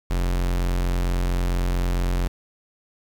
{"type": "tone", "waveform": "45% pulse", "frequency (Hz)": 44.43, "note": "F1", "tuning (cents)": 31, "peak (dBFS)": -20, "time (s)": [0.1, 2.28], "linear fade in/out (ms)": 10, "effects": ["8-bit"]}